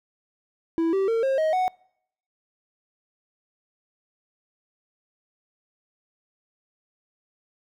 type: tone with pitch steps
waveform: triangle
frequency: 329.6 / 387.5 / 455.5 / 535.4 / 629.4 / 739.9 Hz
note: E4 / G4 / A#4 / C5 / D#5 / F#5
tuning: 0 / -20 / -40 / +40 / +20 / 0 cents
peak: -18 dBFS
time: 0.78-1.68 s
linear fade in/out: 0 ms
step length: 150 ms
effects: noise-tail reverb RT60 0.7 s tail -25 dB re dry